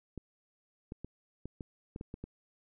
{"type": "clicks", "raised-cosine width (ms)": 3, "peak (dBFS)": -28, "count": 9, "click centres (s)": [0.177, 0.921, 1.046, 1.456, 1.608, 1.961, 2.011, 2.141, 2.24], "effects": []}